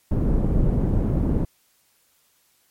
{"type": "low-pass noise", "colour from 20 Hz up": "pink", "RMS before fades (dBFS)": -20, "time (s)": [0.11, 1.45], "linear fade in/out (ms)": 5, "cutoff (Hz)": 310, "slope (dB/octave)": 12, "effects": ["white hiss -63 dBFS RMS until 2.7 s", "MP3 64 kbps"]}